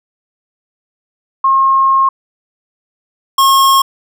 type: tone pair in turn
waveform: sine / square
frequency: 1075 / 1082.5 Hz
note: C6 / C#6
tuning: +47 / -41 cents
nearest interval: unison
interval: 12 cents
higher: second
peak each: -7 dBFS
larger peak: neither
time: 1.44-2.09 / 3.38-3.82 s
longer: first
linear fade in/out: 5 ms
effects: none